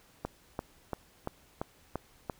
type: click train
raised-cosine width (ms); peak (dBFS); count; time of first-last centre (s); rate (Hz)
1; -19; 7; 0.25-2.298; 2.93
effects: pink hiss -62 dBFS RMS until 2.39 s